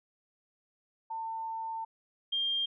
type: tone pair in turn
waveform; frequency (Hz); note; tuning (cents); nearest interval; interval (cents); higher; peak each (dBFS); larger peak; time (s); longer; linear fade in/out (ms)
sine; 898 / 3200; A5 / G7; +35 / +35; octave + minor seventh; 2200; second; -34 / -28; second; 1.1-1.85 / 2.32-2.66; first; 10
effects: none